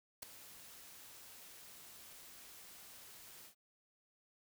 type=noise with ADSR envelope; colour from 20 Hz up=white; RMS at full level=-41 dBFS; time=0.22-3.55 s; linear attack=10 ms; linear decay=4 ms; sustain=-15 dB; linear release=94 ms; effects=none